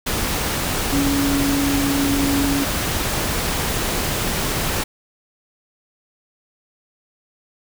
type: tone in noise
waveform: sine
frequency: 279.8 Hz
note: C#4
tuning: 16 cents sharp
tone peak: -18 dBFS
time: 0.92-2.65 s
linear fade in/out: 10 ms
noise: pink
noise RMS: -22 dBFS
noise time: 0.06-4.84 s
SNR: +1 dB
effects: none